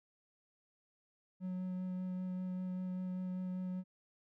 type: tone with vibrato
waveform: triangle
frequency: 183.8 Hz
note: F#3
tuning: 11 cents flat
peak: -35 dBFS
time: 1.4-3.84 s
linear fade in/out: 50 ms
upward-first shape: sine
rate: 5.1 Hz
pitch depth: 10 cents each way
effects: none